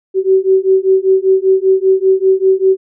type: beating tone pair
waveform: sine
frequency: 378.5 / 383.6 Hz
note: F#4 / G4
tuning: +39 / -37 cents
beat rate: 5.1 Hz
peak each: -11 dBFS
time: 0.14-2.77 s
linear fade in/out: 50 ms
effects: none